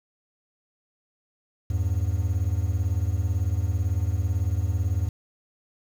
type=beating tone pair; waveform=triangle; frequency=82.41 / 100.41 Hz; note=E2 / G2; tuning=0 / +42 cents; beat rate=18 Hz; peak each=-23 dBFS; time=1.7-5.09 s; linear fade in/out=5 ms; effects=8-bit